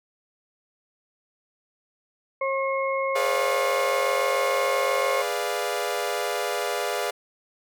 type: harmonic tone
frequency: 540 Hz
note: C#5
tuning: 45 cents flat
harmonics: 1 / 2 / 4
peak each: -25 / -28 / -31 dBFS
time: 2.41-5.22 s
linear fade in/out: 5 ms
type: chord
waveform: sawtooth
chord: G# diminished seventh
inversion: none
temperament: equal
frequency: 415.3 / 493.9 / 587.3 / 698.5 Hz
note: G#4 / B4 / D5 / F5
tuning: 0 / 0 / 0 / 0 cents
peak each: -27 dBFS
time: 3.15-7.11 s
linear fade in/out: 10 ms
effects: none